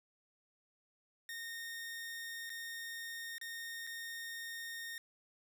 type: tone with dropouts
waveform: sawtooth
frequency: 1842 Hz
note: A#6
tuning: 21 cents flat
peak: -39 dBFS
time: 1.29-4.98 s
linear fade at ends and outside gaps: 1 ms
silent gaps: 2.495-2.501 / 3.382-3.413 / 3.868-3.872 s
effects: none